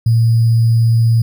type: tone with sample-and-hold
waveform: sine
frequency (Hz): 114.6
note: A#2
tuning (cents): -29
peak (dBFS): -8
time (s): 0.06-1.22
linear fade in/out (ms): 5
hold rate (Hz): 4900
effects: none